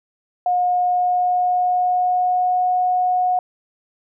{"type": "tone with pitch glide", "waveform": "sine", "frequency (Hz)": [719, 729], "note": ["F#5", "F#5"], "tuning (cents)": [-50, -26], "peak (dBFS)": -15, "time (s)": [0.46, 3.39], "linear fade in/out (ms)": 2, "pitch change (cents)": 24, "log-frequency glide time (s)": [0.69, 2.65], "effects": []}